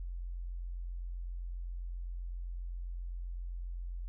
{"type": "tone", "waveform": "sine", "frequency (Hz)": 43.81, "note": "F1", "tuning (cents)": 6, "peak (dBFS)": -37, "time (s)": [0, 4.08], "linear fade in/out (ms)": 0, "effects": []}